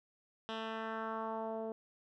10% pulse tone with low-pass filter sweep, 222.5 Hz, A3, 20 cents sharp, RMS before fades -40 dBFS, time 0.49-1.72 s, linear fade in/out 0 ms, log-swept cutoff 3400 to 530 Hz, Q 2, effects none

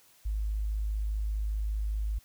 sine tone, 52.5 Hz, G#1, 19 cents sharp, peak -28 dBFS, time 0.25-2.19 s, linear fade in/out 10 ms, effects white hiss -61 dBFS RMS until 2.24 s

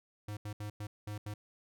square tone bursts at uneven times, 104.6 Hz, G#2, 13 cents sharp, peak -39 dBFS, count 6, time 0.28-0.37 / 0.45-0.53 / 0.6-0.7 / 0.8-0.87 / 1.07-1.18 / 1.26-1.34 s, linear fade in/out 5 ms, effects none

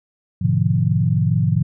sine chord, G# diminished seventh, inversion none, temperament equal with one note detuned, 103.83 / 123.47 / 146.83 / 170.82 Hz, G#2 / B2 / D3 / F3, 0 / 0 / 0 / -38 cents, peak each -20 dBFS, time 0.41-1.63 s, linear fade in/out 10 ms, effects none

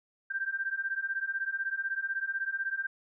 sine beating tone pair, 1568 / 1584 Hz, G6 / G6, 0 / +18 cents, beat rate 16 Hz, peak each -34 / -33 dBFS, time 0.3-2.87 s, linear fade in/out 10 ms, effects none

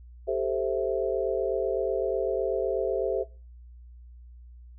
sine chord, A minor seventh, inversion third, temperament equal, 392 / 440 / 523.3 / 659.3 Hz, G4 / A4 / C5 / E5, 0 / 0 / 0 / 0 cents, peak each -30 dBFS, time 0.27-3.24 s, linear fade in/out 20 ms, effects noise-tail reverb RT60 0.3 s tail -18 dB re dry + added 60 Hz sine -45 dBFS peak until 4.78 s

